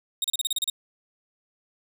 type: tone bursts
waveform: sawtooth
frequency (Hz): 3732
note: A#7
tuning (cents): +1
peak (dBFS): -20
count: 9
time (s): 0.22-0.699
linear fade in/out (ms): 2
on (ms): 23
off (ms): 34
effects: none